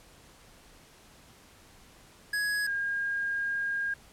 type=tone pair in turn; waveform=square / sine; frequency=1670 / 1619.6 Hz; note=G#6 / G#6; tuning=+9 / -44 cents; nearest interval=minor second; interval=53 cents; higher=first; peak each=-28 dBFS; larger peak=neither; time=2.33-2.67 / 2.67-3.94 s; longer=second; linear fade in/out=5 ms; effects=pink hiss -56 dBFS RMS until 4.12 s + low-pass 12000 Hz 12 dB/octave